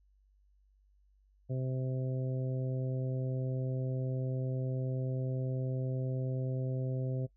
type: harmonic tone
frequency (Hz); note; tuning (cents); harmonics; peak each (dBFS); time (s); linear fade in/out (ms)
129.9; C3; -12; 1 / 2 / 3 / 4 / 5; -32 / -43 / -44 / -44 / -49; 1.49-7.27; 20
effects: noise-tail reverb RT60 0.1 s tail -19 dB re dry + added 49 Hz sine -64 dBFS peak until 7.36 s